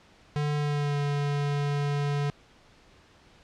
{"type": "tone with pitch glide", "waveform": "square", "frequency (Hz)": [147.6, 143.98], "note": ["D3", "D3"], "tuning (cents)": [9, -34], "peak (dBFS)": -26, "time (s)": [0.36, 2.3], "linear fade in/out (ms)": 0, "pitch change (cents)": -43, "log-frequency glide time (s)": [0.56, 0.98], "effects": ["pink hiss -57 dBFS RMS until 3.43 s", "low-pass 5000 Hz 12 dB/octave"]}